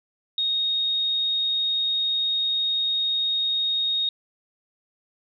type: tone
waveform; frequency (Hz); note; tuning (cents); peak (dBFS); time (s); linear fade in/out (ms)
sine; 3729; A#7; 0; -21; 0.38-4.09; 2
effects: none